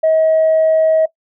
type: tone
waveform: sine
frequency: 637 Hz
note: D#5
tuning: 41 cents sharp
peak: -8 dBFS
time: 0.03-1.06 s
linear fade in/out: 10 ms
effects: noise-tail reverb RT60 0.1 s tail -18 dB re dry + tanh soft clip ceiling -6 dBFS